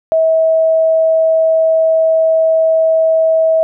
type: tone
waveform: sine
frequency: 645 Hz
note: E5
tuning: 38 cents flat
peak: -8 dBFS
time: 0.12-3.63 s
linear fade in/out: 0 ms
effects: none